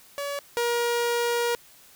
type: tone pair in turn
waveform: sawtooth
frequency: 568 / 474.9 Hz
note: C#5 / A#4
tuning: +42 / +32 cents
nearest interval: minor third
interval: 310 cents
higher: first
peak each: -25 / -19 dBFS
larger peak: second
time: 0.18-0.39 / 0.57-1.55 s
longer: second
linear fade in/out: 0 ms
effects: white hiss -53 dBFS RMS until 1.95 s